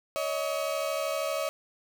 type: tone pair together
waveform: 35% pulse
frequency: 563 / 635.7 Hz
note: C#5 / D#5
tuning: +27 / +37 cents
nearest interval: major second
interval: 210 cents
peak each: -30 / -29 dBFS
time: 0.16-1.49 s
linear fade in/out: 0 ms
effects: none